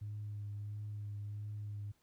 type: tone with vibrato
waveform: sine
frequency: 103.83 Hz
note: G#2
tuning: in tune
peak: -39 dBFS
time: 0.01-1.92 s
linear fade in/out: 10 ms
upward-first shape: triangle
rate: 1.5 Hz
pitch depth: 23 cents each way
effects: tanh soft clip ceiling -36 dBFS + pink hiss -75 dBFS RMS until 2.02 s